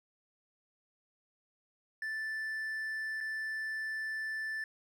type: tone with dropouts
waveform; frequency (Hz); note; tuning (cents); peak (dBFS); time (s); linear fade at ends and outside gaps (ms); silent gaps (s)
triangle; 1760; A6; 0; -33; 2.02-4.64; 2; 3.205-3.209
effects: none